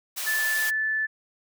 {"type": "high-pass noise", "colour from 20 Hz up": "white", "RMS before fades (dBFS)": -31, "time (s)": [0.16, 0.71], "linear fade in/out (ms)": 20, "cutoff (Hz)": 650, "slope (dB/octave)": 12}
{"type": "tone", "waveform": "sine", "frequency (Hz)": 1748, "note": "A6", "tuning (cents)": -12, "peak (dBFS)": -23, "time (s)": [0.26, 1.07], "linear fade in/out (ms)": 20}
{"effects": []}